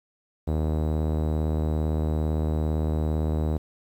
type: tone with low-pass filter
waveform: sawtooth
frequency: 77.7 Hz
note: D#2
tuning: 2 cents flat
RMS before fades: -25 dBFS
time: 0.47-3.58 s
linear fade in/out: 10 ms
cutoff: 620 Hz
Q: 0.97
effects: 9-bit